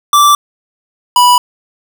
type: tone pair in turn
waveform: square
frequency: 1168 / 982.2 Hz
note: D6 / B5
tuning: -10 / -10 cents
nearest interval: minor third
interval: 300 cents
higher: first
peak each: -5 dBFS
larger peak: neither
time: 0.13-0.35 / 1.16-1.38 s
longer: neither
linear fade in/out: 2 ms
effects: none